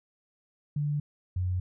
sine tone pair in turn, 146.83 / 91.07 Hz, D3 / F#2, 0 / -27 cents, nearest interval minor sixth, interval 827 cents, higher first, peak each -26 dBFS, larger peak neither, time 0.76-1 / 1.36-1.6 s, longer neither, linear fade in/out 5 ms, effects none

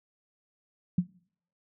sine tone with exponential decay, 178.7 Hz, F3, 40 cents sharp, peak -18 dBFS, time 0.98-1.09 s, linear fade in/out 5 ms, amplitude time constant 22 ms, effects noise-tail reverb RT60 0.6 s tail -24 dB re dry

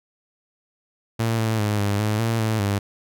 sawtooth tone with pitch steps, 113.8 / 111.1 / 104.9 / 101.6 / 106.9 / 114.1 / 110.2 / 100.8 Hz, A#2 / A2 / G#2 / G#2 / A2 / A#2 / A2 / G2, -41 / +17 / +18 / -38 / -49 / -37 / +3 / +49 cents, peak -16 dBFS, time 1.19-2.79 s, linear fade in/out 10 ms, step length 200 ms, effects none

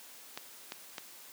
clicks, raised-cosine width 0.2 ms, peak -21 dBFS, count 3, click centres 0.375 / 0.721 / 0.982 s, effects white hiss -52 dBFS RMS until 1.32 s + high-pass 200 Hz 12 dB/octave

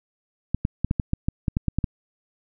clicks, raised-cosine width 5 ms, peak -9 dBFS, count 12, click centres 0.546 / 0.651 / 0.846 / 0.911 / 0.998 / 1.134 / 1.285 / 1.482 / 1.569 / 1.683 / 1.786 / 1.842 s, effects none

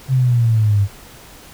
sine exponential sweep, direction down, 133.8 to 98 Hz, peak -11 dBFS, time 0.08-0.88 s, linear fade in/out 50 ms, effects pink hiss -41 dBFS RMS until 1.53 s

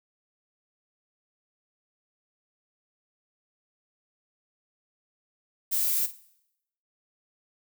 violet noise with echo, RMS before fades -26 dBFS, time 5.71-6.07 s, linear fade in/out 20 ms, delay 49 ms, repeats 2, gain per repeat -14 dB, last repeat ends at 6.168 s, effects noise-tail reverb RT60 0.8 s tail -19 dB re dry

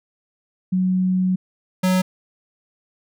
sine / square tone pair in turn, 185 / 185 Hz, F#3 / F#3, 0 / 0 cents, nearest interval unison, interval 0 cents, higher neither, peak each -16 dBFS, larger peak neither, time 0.72-1.36 / 1.83-2.02 s, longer first, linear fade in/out 10 ms, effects none

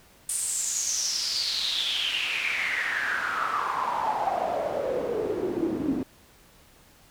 pink noise with band-pass filter sweep, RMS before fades -28 dBFS, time 0.29-6.03 s, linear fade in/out 2 ms, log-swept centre 9100 to 260 Hz, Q 7.1, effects pink hiss -56 dBFS RMS until 7.1 s

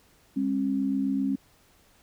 sine tone pair together, 202.3 / 270 Hz, G#3 / C#4, -45 / -45 cents, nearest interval perfect fourth, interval 500 cents, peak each -29 / -25 dBFS, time 0.36-1.36 s, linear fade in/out 10 ms, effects pink hiss -61 dBFS RMS until 2.02 s

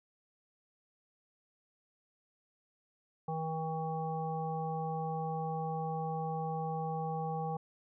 harmonic tone, 160 Hz, D#3, 49 cents sharp, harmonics 1 / 3 / 5 / 7, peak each -37 / -41 / -37 / -47 dBFS, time 3.28-7.57 s, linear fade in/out 5 ms, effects none

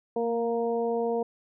harmonic tone with a mistuned harmonic, 233.1 Hz, A#3, in tune, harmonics 1 / 2 / 3 / 4, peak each -33 / -26 / -33 / -38 dBFS, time 0.16-1.23 s, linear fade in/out 5 ms, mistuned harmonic 1, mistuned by -17 cents, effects none

